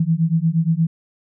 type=beating tone pair; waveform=sine; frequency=159.6 / 168.1 Hz; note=D#3 / E3; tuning=+44 / +34 cents; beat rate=8.5 Hz; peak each=-18 dBFS; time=0-0.87 s; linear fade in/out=5 ms; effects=none